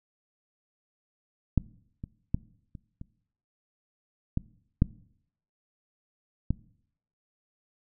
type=clicks; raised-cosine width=5 ms; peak=-9 / -24 / -13 / -30 / -28 / -14 / -7 / -13 dBFS; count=8; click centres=1.577 / 2.039 / 2.345 / 2.752 / 3.014 / 4.374 / 4.821 / 6.506 s; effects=noise-tail reverb RT60 0.7 s tail -21 dB re dry